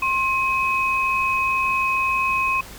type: tone pair together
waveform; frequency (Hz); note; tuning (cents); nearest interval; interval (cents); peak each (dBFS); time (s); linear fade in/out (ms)
sine; 1064.1 / 2534; C6 / D#7; +29 / +31; octave + minor third; 1502; -21; 0.02-2.61; 5
effects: added 50 Hz sine -43 dBFS peak until 2.78 s + pink hiss -40 dBFS RMS until 2.78 s